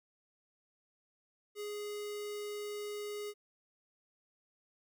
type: tone with notch filter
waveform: square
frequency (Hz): 415.3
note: G#4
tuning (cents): 0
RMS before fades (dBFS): -41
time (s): 1.55-3.34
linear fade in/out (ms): 50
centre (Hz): 900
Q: 0.78
effects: none